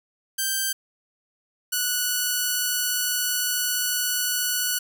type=tone pair in turn; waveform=5% pulse; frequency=1568 / 1475.3 Hz; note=G6 / F#6; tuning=0 / -5 cents; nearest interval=minor second; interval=105 cents; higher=first; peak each=-12 / -11 dBFS; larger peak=second; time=0.38-0.73 / 1.72-4.79 s; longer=second; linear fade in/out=10 ms; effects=none